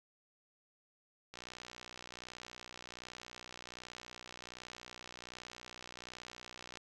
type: click train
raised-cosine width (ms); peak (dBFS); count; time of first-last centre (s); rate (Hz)
0.2; -30; 334; 1.34-6.772; 61.3
effects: none